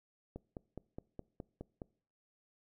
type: click train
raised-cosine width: 2 ms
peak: -30 dBFS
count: 8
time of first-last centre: 0.36-1.818 s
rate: 4.8 Hz
effects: noise-tail reverb RT60 0.5 s tail -23 dB re dry